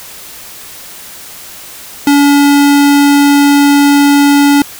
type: tone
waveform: square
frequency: 285.2 Hz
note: C#4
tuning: 49 cents sharp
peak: -5 dBFS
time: 2.07-4.62 s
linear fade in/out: 2 ms
effects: white hiss -30 dBFS RMS until 4.79 s